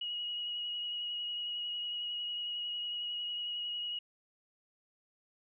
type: tone with vibrato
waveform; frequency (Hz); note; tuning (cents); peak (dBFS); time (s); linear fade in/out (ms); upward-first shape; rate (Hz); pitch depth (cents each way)
sine; 2900; F#7; -35; -35; 0.01-3.99; 5; sine; 11; 14
effects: none